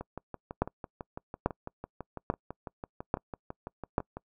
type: two click trains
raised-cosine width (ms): 1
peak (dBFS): -24 / -11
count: 26 / 5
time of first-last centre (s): 0.01-4.17 / 0.62-3.981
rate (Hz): 6.01 / 1.19
effects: noise-tail reverb RT60 0.1 s tail -26 dB re dry